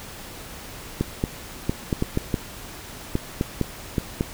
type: clicks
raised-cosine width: 3 ms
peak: -8 dBFS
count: 12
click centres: 1.01 / 1.239 / 1.695 / 1.928 / 2.024 / 2.174 / 2.342 / 3.154 / 3.411 / 3.613 / 3.982 / 4.209 s
effects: pink hiss -39 dBFS RMS until 4.33 s